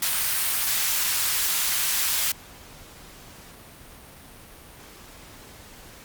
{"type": "high-pass noise", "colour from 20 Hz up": "white", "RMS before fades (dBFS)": -24, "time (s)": [0.02, 2.32], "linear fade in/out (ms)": 5, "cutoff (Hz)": 1100, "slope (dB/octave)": 12, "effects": ["pink hiss -46 dBFS RMS until 6.04 s", "Opus 48 kbps"]}